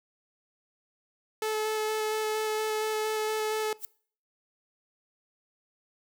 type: tone with vibrato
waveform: sawtooth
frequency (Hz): 432.7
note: A4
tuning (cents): -29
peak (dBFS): -24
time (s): 1.42-3.73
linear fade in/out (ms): 2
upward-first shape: square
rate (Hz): 4.3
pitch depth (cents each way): 8
type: noise with exponential growth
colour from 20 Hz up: violet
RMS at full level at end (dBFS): -31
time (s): 3.77-3.85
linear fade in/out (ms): 1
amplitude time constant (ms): 16
effects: noise-tail reverb RT60 0.5 s tail -22 dB re dry